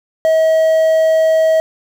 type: tone with quantisation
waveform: triangle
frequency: 640 Hz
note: D#5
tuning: 49 cents sharp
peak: -7 dBFS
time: 0.25-1.6 s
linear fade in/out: 0 ms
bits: 6
effects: none